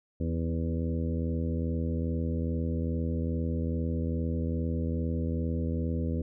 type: harmonic tone with a mistuned harmonic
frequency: 82.41 Hz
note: E2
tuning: in tune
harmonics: 1 / 2 / 3 / 4 / 5 / 6 / 7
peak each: -30 / -34 / -34 / -40 / -43 / -40 / -48 dBFS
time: 0.2-6.22 s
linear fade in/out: 5 ms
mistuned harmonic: 4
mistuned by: -26 cents
effects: none